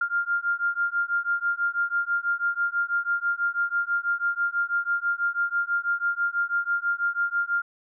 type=beating tone pair; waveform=sine; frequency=1396.9 / 1403 Hz; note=F6 / F6; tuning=0 / +8 cents; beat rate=6.1 Hz; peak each=-26 / -26 dBFS; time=0.01-7.62 s; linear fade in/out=5 ms; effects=none